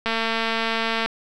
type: click train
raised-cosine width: 0.3 ms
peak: -8 dBFS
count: 227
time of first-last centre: 0.06-1.06 s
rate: 226 Hz
effects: none